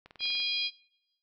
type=click train; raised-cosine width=0.3 ms; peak=-33 dBFS; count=8; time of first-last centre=0.06-0.401 s; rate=20.5 Hz
type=harmonic tone; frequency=814 Hz; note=G#5; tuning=35 cents flat; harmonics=3 / 4 / 5 / 6; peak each=-34 / -32 / -35 / -35 dBFS; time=0.19-0.71 s; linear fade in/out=50 ms
effects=noise-tail reverb RT60 0.8 s tail -19 dB re dry